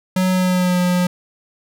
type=tone with pitch glide; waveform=square; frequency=185.1 to 179.31 Hz; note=F#3 to F3; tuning=+1 to +46 cents; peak=-15 dBFS; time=0.16-1.07 s; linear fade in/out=5 ms; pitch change=-55 cents; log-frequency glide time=0.31-0.79 s; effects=none